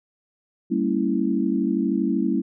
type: chord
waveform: sine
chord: G diminished seventh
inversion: none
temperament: equal with one note detuned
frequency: 196 / 228.7 / 277.2 / 329.6 Hz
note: G3 / Bb3 / Db4 / Fb4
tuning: 0 / -33 / 0 / 0 cents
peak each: -25 dBFS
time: 0.7-2.42 s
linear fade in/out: 20 ms
effects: none